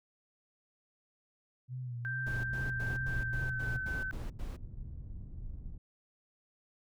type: tone with vibrato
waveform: sine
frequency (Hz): 123.47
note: B2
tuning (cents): 0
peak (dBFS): -37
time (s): 1.68-3.82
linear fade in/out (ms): 50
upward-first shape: sine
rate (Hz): 2.4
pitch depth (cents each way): 63
type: tone with pitch glide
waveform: sine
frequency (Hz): 1568 to 1529.5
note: G6 to G6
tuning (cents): 0 to -43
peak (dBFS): -35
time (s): 2.05-4.11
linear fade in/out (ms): 0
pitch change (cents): -43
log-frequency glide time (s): 3.18-3.63
type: noise bursts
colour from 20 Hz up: brown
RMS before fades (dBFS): -40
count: 9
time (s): 2.26-4.568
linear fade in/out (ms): 10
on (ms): 180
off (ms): 86
type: low-pass noise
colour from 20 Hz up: pink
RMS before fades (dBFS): -44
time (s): 2.4-5.78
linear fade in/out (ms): 5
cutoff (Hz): 110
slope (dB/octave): 12
effects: none